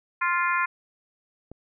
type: harmonic tone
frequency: 349.2 Hz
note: F4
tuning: in tune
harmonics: 3 / 4 / 5 / 6 / 7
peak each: -25 / -27 / -29 / -31 / -32 dBFS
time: 0.21-0.66 s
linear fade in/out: 10 ms
type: click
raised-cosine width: 2 ms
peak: -27 dBFS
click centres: 1.516 s
effects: none